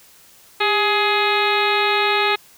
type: harmonic tone with a mistuned harmonic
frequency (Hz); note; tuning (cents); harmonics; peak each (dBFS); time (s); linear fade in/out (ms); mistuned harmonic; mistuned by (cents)
419.3; G#4; +17; 1 / 2 / 3 / 4 / 5 / 6 / 7 / 8 / 9 / 10; -22 / -22 / -23 / -26 / -25 / -23 / -33 / -30 / -26 / -31; 0.6-2.36; 10; 1; -63
effects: white hiss -49 dBFS RMS until 2.57 s